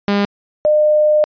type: tone pair in turn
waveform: sawtooth / sine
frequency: 202.1 / 605.6 Hz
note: G#3 / D#5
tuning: -47 / -47 cents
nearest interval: octave + perfect fifth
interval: 1900 cents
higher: second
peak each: -9 dBFS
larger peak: neither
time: 0.08-0.25 / 0.65-1.24 s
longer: second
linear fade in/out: 0 ms
effects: resampled to 11025 Hz